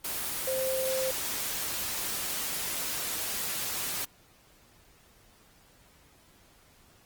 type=tone in noise; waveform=sine; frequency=523.3 Hz; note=C5; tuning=in tune; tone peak=-28 dBFS; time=0.47-1.11 s; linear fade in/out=5 ms; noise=white; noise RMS=-33 dBFS; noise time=0.04-4.05 s; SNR=+2 dB; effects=pink hiss -60 dBFS RMS until 7.05 s + Opus 24 kbps